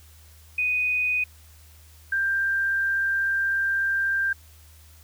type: tone pair in turn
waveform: sine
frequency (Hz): 2489 / 1584.1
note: D#7 / G6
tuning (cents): 0 / +18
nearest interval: minor sixth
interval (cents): 782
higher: first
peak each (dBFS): -21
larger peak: neither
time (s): 0.58-1.24 / 2.12-4.33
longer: second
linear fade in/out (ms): 5
effects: added 78 Hz sine -49 dBFS peak until 5.03 s + white hiss -55 dBFS RMS until 5.03 s